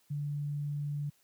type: tone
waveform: sine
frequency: 145.6 Hz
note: D3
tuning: 15 cents flat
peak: -32 dBFS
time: 0.1-1.1 s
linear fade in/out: 10 ms
effects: white hiss -69 dBFS RMS until 1.23 s + high-pass 60 Hz 12 dB/octave